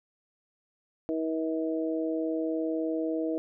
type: harmonic tone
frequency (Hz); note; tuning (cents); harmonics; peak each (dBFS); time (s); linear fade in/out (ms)
160.2; E3; -49; 2 / 3 / 4; -29 / -33 / -35; 1.09-3.38; 0
effects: none